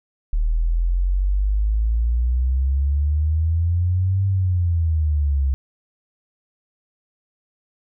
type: exponential two-way sweep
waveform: sine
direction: up then down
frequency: 38 to 98 to 66.1 Hz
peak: -16 dBFS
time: 0.33-5.54 s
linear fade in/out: 0 ms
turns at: 4.26 s
effects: none